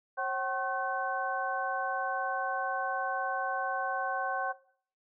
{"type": "tone cluster", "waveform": "sine", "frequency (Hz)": [539, 761, 1080, 1524], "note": ["C#5", "F#5", "C#6", "G6"], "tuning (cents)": [-49, 48, -45, -49], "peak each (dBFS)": [-37, -34, -36, -35], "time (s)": [0.17, 4.53], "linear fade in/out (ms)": 20, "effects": ["noise-tail reverb RT60 0.5 s tail -17 dB re dry"]}